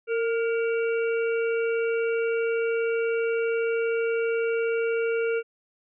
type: harmonic tone with a mistuned harmonic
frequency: 458.1 Hz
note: A#4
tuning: 30 cents flat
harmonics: 1 / 3 / 5 / 6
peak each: -23 / -33 / -37 / -39 dBFS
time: 0.07-5.43 s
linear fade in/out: 50 ms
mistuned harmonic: 3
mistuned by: +46 cents
effects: none

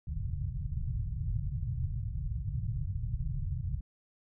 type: low-pass noise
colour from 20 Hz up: white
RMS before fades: -34 dBFS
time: 0.07-3.81 s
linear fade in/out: 5 ms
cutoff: 140 Hz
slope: 48 dB/octave
effects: none

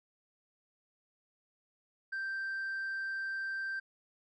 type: tone with tanh clipping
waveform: sine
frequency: 1568 Hz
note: G6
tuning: in tune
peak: -35 dBFS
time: 2.12-3.8 s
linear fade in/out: 10 ms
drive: 1 dB
effects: none

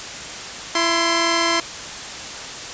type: tone pair together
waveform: 10% pulse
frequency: 334.7 / 1046.2 Hz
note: E4 / C6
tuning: +26 / -1 cents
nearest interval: octave + minor sixth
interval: 1973 cents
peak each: -11 dBFS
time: 0.75-1.6 s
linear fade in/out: 2 ms
effects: white hiss -31 dBFS RMS until 2.73 s + resampled to 16000 Hz

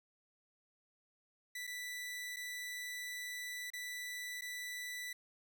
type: tone with dropouts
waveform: sawtooth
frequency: 1975.5 Hz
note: B6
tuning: in tune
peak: -38 dBFS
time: 1.55-5.13 s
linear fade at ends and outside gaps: 5 ms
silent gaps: 1.669-1.674 / 2.362-2.367 / 3.703-3.734 / 4.411-4.419 s
effects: none

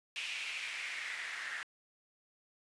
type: noise with band-pass filter sweep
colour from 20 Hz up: white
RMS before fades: -41 dBFS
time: 0.16-1.63 s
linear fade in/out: 0 ms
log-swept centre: 2700 to 1700 Hz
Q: 4.3
effects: resampled to 22050 Hz

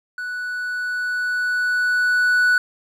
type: tone with level ramp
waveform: triangle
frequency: 1480 Hz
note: F#6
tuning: in tune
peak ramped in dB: -24 to -11 dBFS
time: 0.18-2.58 s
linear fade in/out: 2 ms
effects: none

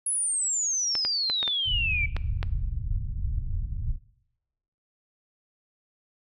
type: exponential sweep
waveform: sine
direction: down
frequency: 10610 to 2277 Hz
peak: -24 dBFS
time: 0.06-2.06 s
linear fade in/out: 5 ms
type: clicks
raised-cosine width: 0.3 ms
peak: -16 dBFS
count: 7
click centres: 0.953 / 1.05 / 1.299 / 1.429 / 1.478 / 2.166 / 2.429 s
type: low-pass noise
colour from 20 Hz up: pink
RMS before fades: -29 dBFS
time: 1.65-3.99 s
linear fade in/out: 50 ms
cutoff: 110 Hz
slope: 24 dB/octave
effects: noise-tail reverb RT60 0.9 s tail -21 dB re dry

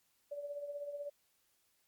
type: tone with tremolo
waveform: sine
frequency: 577 Hz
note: D5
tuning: 31 cents flat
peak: -37 dBFS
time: 0.31-1.1 s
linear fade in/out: 10 ms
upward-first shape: triangle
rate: 16 Hz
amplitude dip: 65%
effects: white hiss -75 dBFS RMS until 1.87 s + MP3 96 kbps

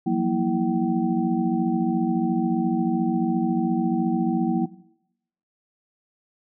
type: tone cluster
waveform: sine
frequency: 171.7 / 185.9 / 234.6 / 327.1 / 765 Hz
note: F3 / F#3 / A#3 / E4 / G5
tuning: -29 / +8 / +11 / -13 / -42 cents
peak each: -31 / -25 / -24 / -25 / -31 dBFS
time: 0.06-4.66 s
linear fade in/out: 10 ms
effects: noise-tail reverb RT60 0.8 s tail -19 dB re dry

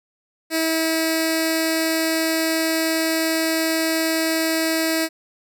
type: tone with notch filter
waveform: 10% pulse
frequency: 322.8 Hz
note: E4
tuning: 36 cents flat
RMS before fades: -21 dBFS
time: 0.5-5.09 s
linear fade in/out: 50 ms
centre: 1100 Hz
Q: 0.8
effects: none

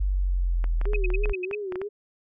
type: exponential sweep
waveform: sine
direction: down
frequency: 48.81 to 36.38 Hz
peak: -21 dBFS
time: 0-1.33 s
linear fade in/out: 10 ms
type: clicks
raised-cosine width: 0.5 ms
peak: -21 dBFS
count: 11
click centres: 0.642 / 0.814 / 0.855 / 0.934 / 1.103 / 1.257 / 1.296 / 1.512 / 1.723 / 1.757 / 1.816 s
type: tone with vibrato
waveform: sine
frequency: 389.8 Hz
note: G4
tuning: 10 cents flat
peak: -29 dBFS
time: 0.85-1.89 s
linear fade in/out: 20 ms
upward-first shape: sine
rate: 3.1 Hz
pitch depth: 130 cents each way
type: tone bursts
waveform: sine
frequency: 2539 Hz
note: D#7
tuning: 34 cents sharp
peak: -27 dBFS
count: 7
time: 0.94-1.55 s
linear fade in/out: 5 ms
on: 22 ms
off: 76 ms
effects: none

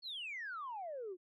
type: exponential sweep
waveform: sine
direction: down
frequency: 4450 to 343.8 Hz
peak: -40 dBFS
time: 0.02-1.17 s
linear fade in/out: 50 ms
effects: tanh soft clip ceiling -37 dBFS

